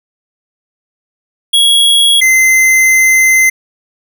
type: tone pair in turn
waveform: square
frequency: 3322 / 2066 Hz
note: G#7 / C7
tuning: 0 / -22 cents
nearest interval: minor sixth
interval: 822 cents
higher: first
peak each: -6 dBFS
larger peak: neither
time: 1.53-2.21 / 2.21-3.5 s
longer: second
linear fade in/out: 10 ms
effects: none

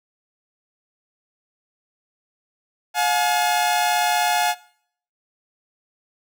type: tone pair together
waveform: sawtooth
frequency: 714 / 849.1 Hz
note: F5 / G#5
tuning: +38 / +38 cents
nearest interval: minor third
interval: 300 cents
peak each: -17 dBFS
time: 2.94-4.55 s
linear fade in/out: 50 ms
effects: noise-tail reverb RT60 0.6 s tail -20 dB re dry

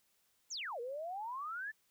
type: exponential two-way sweep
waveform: sine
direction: down then up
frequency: 7480 to 460.2 to 1792 Hz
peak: -39 dBFS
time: 0.5-1.72 s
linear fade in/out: 20 ms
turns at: 0.8 s
effects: white hiss -75 dBFS RMS until 1.9 s

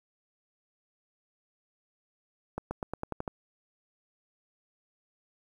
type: accelerating click train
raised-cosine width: 1 ms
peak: -19 dBFS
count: 8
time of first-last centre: 2.58-3.278 s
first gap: 130 ms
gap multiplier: 0.91
effects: 9-bit

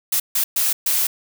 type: noise bursts at uneven times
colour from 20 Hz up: blue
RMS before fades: -19 dBFS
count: 4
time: 0.12-0.2 / 0.35-0.44 / 0.56-0.73 / 0.86-1.07 s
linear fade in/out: 5 ms
effects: none

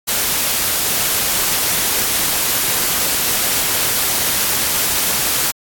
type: noise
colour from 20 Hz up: white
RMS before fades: -17 dBFS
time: 0.07-5.52 s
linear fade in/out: 20 ms
effects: AAC 64 kbps

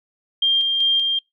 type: tone with tremolo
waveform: sine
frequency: 3195 Hz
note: G7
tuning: 32 cents sharp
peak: -14 dBFS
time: 0.42-1.19 s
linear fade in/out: 5 ms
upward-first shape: square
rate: 2.6 Hz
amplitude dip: 30%
effects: noise-tail reverb RT60 0.2 s tail -25 dB re dry

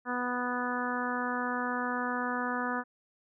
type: harmonic tone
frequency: 246.9 Hz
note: B3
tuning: in tune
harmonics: 1 / 2 / 3 / 4 / 5 / 6 / 7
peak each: -35 / -39 / -39 / -37 / -37 / -37 / -39 dBFS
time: 0.05-2.84 s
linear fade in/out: 50 ms
effects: none

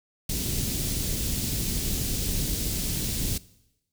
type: band-stop noise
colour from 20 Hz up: pink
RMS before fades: -28 dBFS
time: 0.29-3.38 s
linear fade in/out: 5 ms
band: 270 to 4300 Hz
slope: 12 dB/octave
effects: noise-tail reverb RT60 0.9 s tail -20 dB re dry

